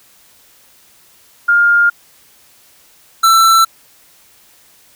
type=tone pair in turn; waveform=sine / square; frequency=1409 / 1336 Hz; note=F6 / E6; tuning=+15 / +23 cents; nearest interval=minor second; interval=92 cents; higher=first; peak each=-7 dBFS; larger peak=neither; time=1.48-1.9 / 3.23-3.65 s; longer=neither; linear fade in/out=10 ms; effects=white hiss -48 dBFS RMS until 4.95 s